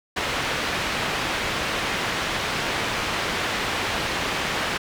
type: low-pass noise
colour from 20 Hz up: white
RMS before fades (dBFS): -26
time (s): 0.16-4.78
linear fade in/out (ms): 10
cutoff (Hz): 2700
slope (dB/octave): 12
effects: none